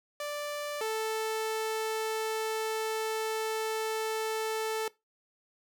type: tone pair in turn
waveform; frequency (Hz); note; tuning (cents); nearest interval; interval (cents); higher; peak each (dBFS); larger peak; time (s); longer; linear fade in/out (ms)
sawtooth; 587.3 / 440; D5 / A4; 0 / 0; perfect fourth; 500; first; -30 / -26; second; 0.2-0.81 / 0.81-4.88; second; 2
effects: noise-tail reverb RT60 0.2 s tail -20 dB re dry